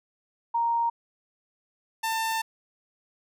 sine / sawtooth tone pair in turn, 932.3 / 894.8 Hz, A#5 / A5, 0 / +29 cents, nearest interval minor second, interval 71 cents, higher first, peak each -22 dBFS, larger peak neither, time 0.54-0.9 / 2.03-2.42 s, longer second, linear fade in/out 10 ms, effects none

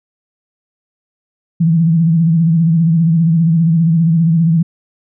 sine tone with vibrato, 164.81 Hz, E3, in tune, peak -8 dBFS, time 1.6-4.63 s, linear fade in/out 10 ms, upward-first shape sine, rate 15 Hz, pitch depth 73 cents each way, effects none

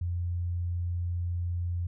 sine tone, 87.31 Hz, F2, in tune, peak -28 dBFS, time 0.01-1.87 s, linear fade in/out 5 ms, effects none

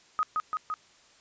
sine tone with echo, 1256 Hz, D#6, 16 cents sharp, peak -23 dBFS, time 0.19-0.23 s, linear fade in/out 0 ms, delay 170 ms, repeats 3, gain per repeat -2 dB, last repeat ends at 0.74 s, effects white hiss -59 dBFS RMS until 1.2 s + resampled to 16000 Hz

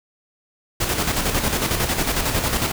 pink noise with tremolo, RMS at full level -20 dBFS, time 0.8-2.72 s, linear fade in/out 10 ms, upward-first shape square, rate 11 Hz, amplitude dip 45%, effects none

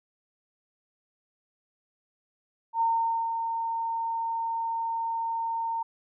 sine tone with ADSR envelope, 914 Hz, A#5, 34 cents flat, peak -21 dBFS, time 2.73-5.83 s, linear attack 79 ms, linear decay 490 ms, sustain -6 dB, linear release 7 ms, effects none

